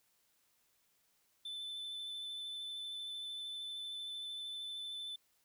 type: tone with vibrato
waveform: triangle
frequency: 3520 Hz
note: A7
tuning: in tune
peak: -40 dBFS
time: 1.45-5.16 s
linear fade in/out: 5 ms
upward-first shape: triangle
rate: 13 Hz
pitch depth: 17 cents each way
effects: white hiss -75 dBFS RMS until 5.44 s